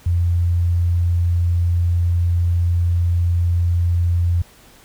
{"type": "tone", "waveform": "sine", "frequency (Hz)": 86.6, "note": "F2", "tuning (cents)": -14, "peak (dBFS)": -14, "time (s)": [0.06, 4.42], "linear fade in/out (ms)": 5, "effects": ["pink hiss -48 dBFS RMS until 4.84 s"]}